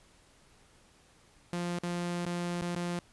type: tone with dropouts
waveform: sawtooth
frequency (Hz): 174.61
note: F3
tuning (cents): 0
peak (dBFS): -28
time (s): 1.53-2.99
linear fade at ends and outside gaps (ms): 0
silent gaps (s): 1.786-1.835 / 2.253-2.263 / 2.611-2.621 / 2.751-2.761
effects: pink hiss -62 dBFS RMS until 3.12 s + resampled to 24000 Hz

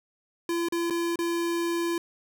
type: tone with dropouts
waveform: square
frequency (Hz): 340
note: F4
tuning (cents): -46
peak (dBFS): -26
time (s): 0.49-1.98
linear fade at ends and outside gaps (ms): 2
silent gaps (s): 0.686-0.723 / 0.9-0.906 / 1.158-1.189
effects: none

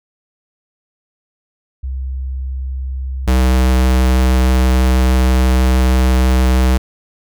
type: tone pair in turn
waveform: sine / square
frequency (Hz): 65.41 / 63.84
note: C2 / C2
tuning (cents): 0 / -42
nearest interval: unison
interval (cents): 42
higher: first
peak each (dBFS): -19 / -10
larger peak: second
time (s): 1.83-3.27 / 3.27-6.78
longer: second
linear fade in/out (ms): 10
effects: none

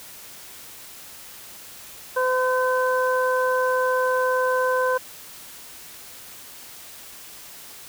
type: harmonic tone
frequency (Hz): 510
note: C5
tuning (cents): -44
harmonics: 1 / 2 / 3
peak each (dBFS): -21 / -24 / -26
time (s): 2.16-4.98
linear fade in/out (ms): 10
effects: white hiss -42 dBFS RMS until 7.88 s

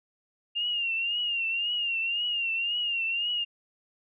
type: tone with vibrato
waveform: sine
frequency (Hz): 2794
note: F7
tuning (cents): 0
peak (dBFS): -26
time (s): 0.55-3.45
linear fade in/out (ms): 20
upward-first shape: triangle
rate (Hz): 1.9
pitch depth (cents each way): 88
effects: none

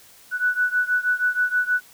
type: beating tone pair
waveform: sine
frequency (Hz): 1480 / 1486.3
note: F#6 / F#6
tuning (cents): 0 / +7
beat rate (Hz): 6.3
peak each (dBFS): -21 / -23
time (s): 0.31-1.81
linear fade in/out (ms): 50
effects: white hiss -50 dBFS RMS until 1.93 s

